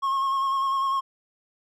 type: tone with vibrato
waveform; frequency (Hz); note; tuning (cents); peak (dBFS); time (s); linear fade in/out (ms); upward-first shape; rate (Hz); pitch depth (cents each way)
triangle; 1083; C#6; -41; -20; 0.02-1.01; 20; square; 10; 21
effects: none